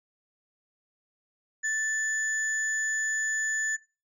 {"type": "tone pair together", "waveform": "sine", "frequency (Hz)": [1760, 6941], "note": ["A6", "A8"], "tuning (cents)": [0, -25], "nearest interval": "2 octaves", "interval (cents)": 2375, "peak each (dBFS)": [-26, -31], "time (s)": [1.63, 3.77], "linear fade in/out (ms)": 20, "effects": ["noise-tail reverb RT60 0.3 s tail -20 dB re dry", "tanh soft clip ceiling -20 dBFS"]}